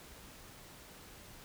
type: silence
effects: pink hiss -54 dBFS RMS until 1.44 s